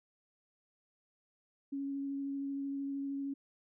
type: tone with vibrato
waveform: sine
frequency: 277.2 Hz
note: C#4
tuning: in tune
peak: -35 dBFS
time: 1.72-3.34 s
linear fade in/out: 10 ms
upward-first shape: sine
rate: 13 Hz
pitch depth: 10 cents each way
effects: none